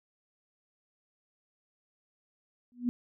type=tone with exponential growth; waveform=sine; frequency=243.9 Hz; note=B3; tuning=21 cents flat; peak=-22 dBFS; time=2.72-2.89 s; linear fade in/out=0 ms; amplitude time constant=35 ms; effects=none